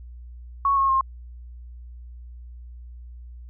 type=tone with pitch steps; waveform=sine; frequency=1108.7 / 1087.1 / 1066 Hz; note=C#6 / C#6 / C6; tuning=0 / -34 / +32 cents; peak=-17 dBFS; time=0.65-1.01 s; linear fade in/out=2 ms; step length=120 ms; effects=added 60 Hz sine -38 dBFS peak until 3.49 s